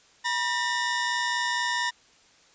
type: tone pair together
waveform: sawtooth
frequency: 967.7 / 1811 Hz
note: B5 / A6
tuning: -36 / +49 cents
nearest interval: major seventh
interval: 1085 cents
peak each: -24 dBFS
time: 0.24-1.91 s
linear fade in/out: 20 ms
effects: white hiss -58 dBFS RMS until 2.54 s + resampled to 16000 Hz